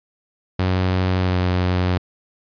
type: tone with pitch glide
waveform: sawtooth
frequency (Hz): 92.5 to 90.7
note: F#2 to F#2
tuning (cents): 0 to -34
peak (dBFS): -13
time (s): 0.59-1.98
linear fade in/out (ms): 5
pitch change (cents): -34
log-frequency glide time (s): 1.18-1.39
effects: resampled to 11025 Hz